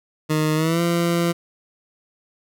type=tone with pitch glide; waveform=20% pulse; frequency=154.8 to 170.77 Hz; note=D#3 to F3; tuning=-9 to -39 cents; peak=-13 dBFS; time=0.29-1.33 s; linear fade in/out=20 ms; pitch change=+170 cents; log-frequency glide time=0.55-0.81 s; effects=none